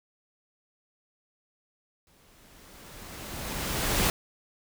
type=noise with exponential growth; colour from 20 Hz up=pink; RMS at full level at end=-23 dBFS; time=2.07-4.1 s; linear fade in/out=1 ms; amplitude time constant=440 ms; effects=none